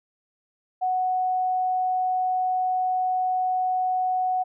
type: tone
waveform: sine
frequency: 740 Hz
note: F#5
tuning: in tune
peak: -21 dBFS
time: 0.81-4.44 s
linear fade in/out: 20 ms
effects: none